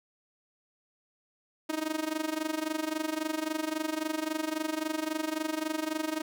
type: tone with amplitude modulation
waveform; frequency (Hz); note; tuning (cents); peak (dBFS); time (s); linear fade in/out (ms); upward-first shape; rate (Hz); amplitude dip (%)
sawtooth; 313; D#4; +10; -23; 1.69-6.22; 10; sine; 23.7; 85
effects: none